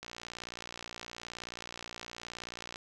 click train, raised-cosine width 0.2 ms, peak -24 dBFS, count 162, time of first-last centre 0.03-2.759 s, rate 59 Hz, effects none

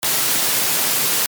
white high-pass noise, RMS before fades -18 dBFS, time 0.03-1.26 s, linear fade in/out 0 ms, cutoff 110 Hz, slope 48 dB/octave, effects MP3 96 kbps

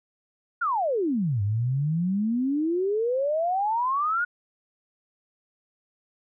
sine exponential two-way sweep, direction down then up, 1473 to 98 to 1473 Hz, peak -22 dBFS, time 0.61-4.25 s, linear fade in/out 10 ms, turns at 1.42 s, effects none

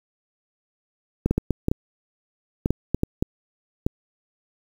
clicks, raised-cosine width 3 ms, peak -7 dBFS, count 12, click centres 1.26 / 1.31 / 1.38 / 1.507 / 1.684 / 1.715 / 2.659 / 2.706 / 2.946 / 3.034 / 3.225 / 3.865 s, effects 7-bit

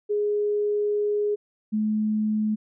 sine tone pair in turn, 415.3 / 214.4 Hz, G#4 / A3, 0 / -45 cents, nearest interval major seventh, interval 1145 cents, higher first, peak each -21 dBFS, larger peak neither, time 0.09-1.36 / 1.72-2.56 s, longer first, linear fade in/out 20 ms, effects none

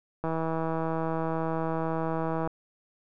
click train, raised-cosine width 1 ms, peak -17 dBFS, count 363, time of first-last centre 0.24-2.475 s, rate 162 Hz, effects none

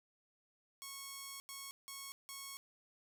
5% pulse tone bursts at uneven times, 1100 Hz, C#6, 14 cents flat, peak -34 dBFS, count 4, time 0.82-1.4 / 1.49-1.71 / 1.88-2.12 / 2.29-2.57 s, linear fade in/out 0 ms, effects none

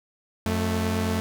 sawtooth tone pair together, 89.71 / 220 Hz, F2 / A3, +47 / 0 cents, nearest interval octave + major third, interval 1553 cents, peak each -22 dBFS, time 0.46-1.2 s, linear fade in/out 0 ms, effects none

